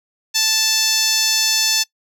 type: tone with band-pass filter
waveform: 10% pulse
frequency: 880 Hz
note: A5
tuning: in tune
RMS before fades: -17 dBFS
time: 0.34-1.84 s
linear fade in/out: 20 ms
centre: 6700 Hz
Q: 1.6
effects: noise-tail reverb RT60 0.1 s tail -22 dB re dry